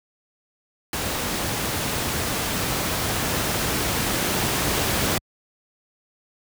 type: noise with level ramp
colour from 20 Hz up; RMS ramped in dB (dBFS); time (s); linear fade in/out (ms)
pink; -26 to -22; 0.93-5.18; 2
effects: high-pass 60 Hz 12 dB/octave